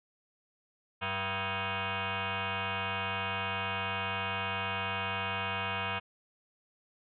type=tone with frequency modulation; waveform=sine; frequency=770 Hz; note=G5; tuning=31 cents flat; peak=-31 dBFS; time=1.01-6 s; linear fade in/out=20 ms; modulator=289 Hz; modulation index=7.7; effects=none